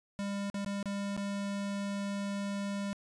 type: tone with dropouts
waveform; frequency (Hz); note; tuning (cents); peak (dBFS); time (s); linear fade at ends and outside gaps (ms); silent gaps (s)
square; 200.2; G3; +37; -34; 0.19-2.93; 0; 0.5-0.543 / 0.647-0.662 / 0.828-0.857 / 1.166-1.176
effects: resampled to 22050 Hz